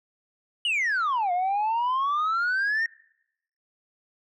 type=exponential two-way sweep; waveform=sine; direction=down then up; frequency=2995 to 698.5 to 1861 Hz; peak=-20 dBFS; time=0.65-2.86 s; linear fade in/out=2 ms; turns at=1.32 s; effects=noise-tail reverb RT60 0.8 s tail -25 dB re dry + tanh soft clip ceiling -21 dBFS